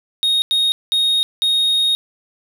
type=tone bursts at uneven times; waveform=triangle; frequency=3729 Hz; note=A#7; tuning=in tune; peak=-12 dBFS; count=4; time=0.23-0.42 / 0.51-0.72 / 0.92-1.23 / 1.42-1.95 s; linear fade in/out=0 ms; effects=none